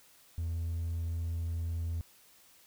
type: tone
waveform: triangle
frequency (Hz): 83.4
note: E2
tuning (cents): +21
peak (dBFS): -29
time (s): 0.38-2.01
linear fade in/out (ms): 0
effects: tanh soft clip ceiling -26 dBFS + white hiss -61 dBFS RMS until 2.66 s